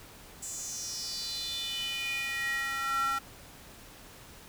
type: tone with high-pass filter sweep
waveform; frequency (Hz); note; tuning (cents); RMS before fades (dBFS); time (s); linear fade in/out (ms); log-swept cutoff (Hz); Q
square; 271.7; C#4; -35; -34; 0.42-3.19; 10; 7600 to 1200; 5.8
effects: pink hiss -51 dBFS RMS until 4.48 s